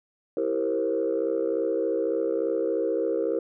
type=chord; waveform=sine; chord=C dominant seventh; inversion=first; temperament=equal with one note detuned; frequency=329.6 / 392 / 466.2 / 529.6 Hz; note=E4 / G4 / Bb4 / C5; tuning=0 / 0 / 0 / +21 cents; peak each=-29 / -29 / -26 / -29 dBFS; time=0.37-3.39 s; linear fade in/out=2 ms; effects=tanh soft clip ceiling -16 dBFS